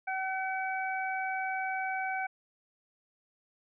harmonic tone, 760 Hz, F#5, 46 cents sharp, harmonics 1 / 2 / 3, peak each -33 / -36 / -38 dBFS, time 0.07-2.27 s, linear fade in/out 10 ms, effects none

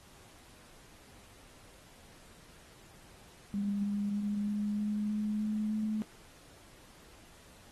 sine tone with pitch steps, 201.9 / 203.8 / 205.7 / 207.6 / 209.5 / 211.4 / 213.4 / 215.4 Hz, G#3 / G#3 / G#3 / G#3 / G#3 / G#3 / G#3 / A3, -49 / -32 / -16 / 0 / +15 / +31 / +47 / -37 cents, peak -30 dBFS, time 3.54-6.02 s, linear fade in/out 0 ms, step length 310 ms, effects pink hiss -58 dBFS RMS until 7.71 s + AAC 32 kbps

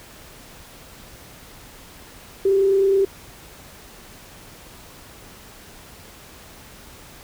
sine tone with frequency modulation, 390.4 Hz, G4, 7 cents flat, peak -14 dBFS, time 2.45-3.05 s, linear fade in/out 5 ms, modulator 29.5 Hz, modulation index 0.26, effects pink hiss -44 dBFS RMS until 7.23 s

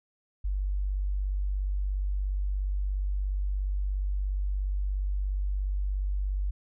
sine tone, 48.51 Hz, G1, 17 cents flat, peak -26 dBFS, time 0.44-6.51 s, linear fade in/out 10 ms, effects none

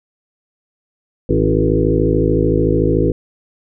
harmonic tone with a mistuned harmonic, 53.6 Hz, A1, 45 cents flat, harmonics 1 / 2 / 3 / 5 / 6 / 7 / 8 / 9, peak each -20 / -20 / -20 / -20 / -20 / -20 / -20 / -20 dBFS, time 1.29-3.12 s, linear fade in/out 5 ms, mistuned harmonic 7, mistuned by -33 cents, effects none

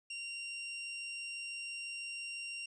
sawtooth tone, 2766 Hz, F7, 17 cents flat, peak -37 dBFS, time 0.1-2.66 s, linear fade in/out 5 ms, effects resampled to 22050 Hz

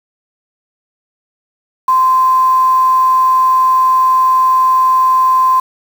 sine tone with quantisation, 1036 Hz, C6, 17 cents flat, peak -7 dBFS, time 1.88-5.6 s, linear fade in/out 5 ms, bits 5, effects none

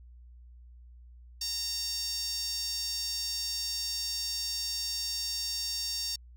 sawtooth tone with high-pass filter, 920 Hz, A#5, 23 cents flat, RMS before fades -34 dBFS, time 1.41-6.16 s, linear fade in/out 5 ms, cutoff 5100 Hz, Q 6.7, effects added 60 Hz sine -49 dBFS peak until 6.36 s

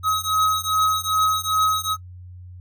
square beating tone pair, 1271 / 1273.5 Hz, D#6 / D#6, +36 / +40 cents, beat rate 2.5 Hz, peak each -22 dBFS, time 0.03-1.97 s, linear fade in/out 50 ms, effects noise-tail reverb RT60 0.1 s tail -22 dB re dry + added 90 Hz sine -37 dBFS peak until 2.6 s

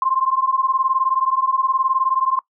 sine beating tone pair, 1046.5 / 1065.5 Hz, C6 / C6, 0 / +31 cents, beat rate 19 Hz, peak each -19 dBFS, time 0.02-2.39 s, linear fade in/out 2 ms, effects noise-tail reverb RT60 0.1 s tail -21 dB re dry

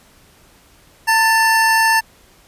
square tone pair together, 902.1 / 1760 Hz, A5 / A6, +43 / 0 cents, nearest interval octave, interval 1157 cents, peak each -15 dBFS, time 1.07-2.01 s, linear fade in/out 20 ms, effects pink hiss -50 dBFS RMS until 2.47 s + resampled to 32000 Hz

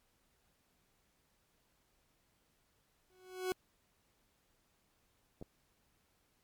40% pulse tone with exponential growth, 370 Hz, F#4, in tune, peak -30 dBFS, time 3.1-3.52 s, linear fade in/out 0 ms, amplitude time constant 91 ms
clicks, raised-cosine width 2 ms, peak -37 / -33 dBFS, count 2, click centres 5.414 / 5.425 s
effects pink hiss -75 dBFS RMS until 6.43 s + MP3 96 kbps

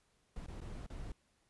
brown noise with dropouts, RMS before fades -45 dBFS, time 0.36-1.12 s, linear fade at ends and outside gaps 2 ms, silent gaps 0.463-0.482 / 0.605-0.614 / 0.864-0.901 s, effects pink hiss -75 dBFS RMS until 1.49 s + resampled to 24000 Hz

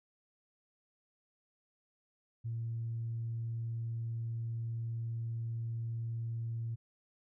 sine tone, 115.1 Hz, A#2, 22 cents flat, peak -34 dBFS, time 2.44-6.76 s, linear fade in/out 20 ms, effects tanh soft clip ceiling -30 dBFS

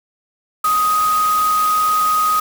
sine tone in noise, 1251 Hz, D#6, 9 cents sharp, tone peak -13 dBFS, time 0.64-2.4 s, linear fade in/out 5 ms, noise white, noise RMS -27 dBFS, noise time 0.64-2.4 s, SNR +11 dB, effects none

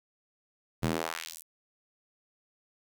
square tone with high-pass filter sweep, 40.82 Hz, E1, 16 cents flat, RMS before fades -34 dBFS, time 0.82-1.43 s, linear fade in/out 20 ms, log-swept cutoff 110 to 12000 Hz, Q 1.2, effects 9-bit

